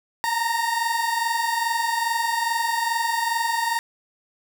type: tone pair together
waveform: 30% pulse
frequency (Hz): 911 / 933.4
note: A#5 / A#5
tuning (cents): -40 / +2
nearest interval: unison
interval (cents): 42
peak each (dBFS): -23 / -21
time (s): 0.24-3.79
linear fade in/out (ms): 0
effects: none

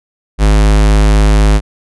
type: tone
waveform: square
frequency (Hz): 52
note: G#1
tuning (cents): +3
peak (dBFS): -6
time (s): 0.38-1.61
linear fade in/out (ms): 50
effects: resampled to 24000 Hz

